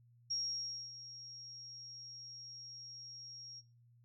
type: tone with ADSR envelope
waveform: sine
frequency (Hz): 5588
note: F8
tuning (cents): 0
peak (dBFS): -34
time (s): 0.3-3.62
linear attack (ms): 12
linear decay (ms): 600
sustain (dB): -14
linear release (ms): 35
effects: noise-tail reverb RT60 0.3 s tail -20 dB re dry + added 119 Hz sine -63 dBFS peak until 4.04 s